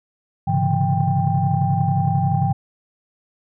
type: tone cluster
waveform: sine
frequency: 103.2 / 133 / 144.2 / 170.3 / 790 Hz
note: G#2 / C3 / D3 / F3 / G5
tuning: -10 / +29 / -31 / -43 / +13 cents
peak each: -22 dBFS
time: 0.47-2.53 s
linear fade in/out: 10 ms
effects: tanh soft clip ceiling -6 dBFS